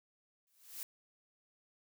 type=noise with exponential growth; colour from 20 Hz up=blue; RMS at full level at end=-40 dBFS; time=0.47-0.83 s; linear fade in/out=1 ms; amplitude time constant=77 ms; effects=none